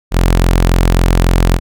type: tone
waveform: sawtooth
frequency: 43.65 Hz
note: F1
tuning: in tune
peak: -4 dBFS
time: 0.11-1.6 s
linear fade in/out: 50 ms
effects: none